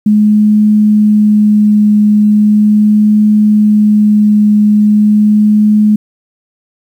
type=tone with vibrato; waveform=sine; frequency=210.6 Hz; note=G#3; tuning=24 cents sharp; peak=-4 dBFS; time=0.06-5.96 s; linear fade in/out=5 ms; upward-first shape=triangle; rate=0.39 Hz; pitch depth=9 cents each way; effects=7-bit